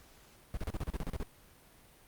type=noise bursts; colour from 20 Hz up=brown; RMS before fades=-35 dBFS; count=11; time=0.54-1.231 s; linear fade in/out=0 ms; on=31 ms; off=35 ms; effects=pink hiss -60 dBFS RMS until 2.07 s + Opus 48 kbps